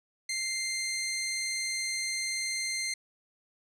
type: tone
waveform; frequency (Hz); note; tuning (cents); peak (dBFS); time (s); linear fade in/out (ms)
15% pulse; 2093; C7; 0; -24; 0.29-2.94; 5
effects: low-pass 11000 Hz 12 dB/octave